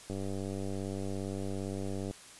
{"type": "click train", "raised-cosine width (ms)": 2, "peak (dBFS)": -25, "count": 197, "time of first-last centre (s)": [0.1, 2.11], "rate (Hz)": 97.5, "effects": ["white hiss -52 dBFS RMS until 2.39 s", "resampled to 24000 Hz"]}